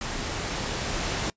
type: noise with level ramp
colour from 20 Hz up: pink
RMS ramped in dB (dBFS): -32 to -28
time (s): 0.01-1.3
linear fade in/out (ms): 2
effects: noise-tail reverb RT60 0.1 s tail -23 dB re dry + resampled to 16000 Hz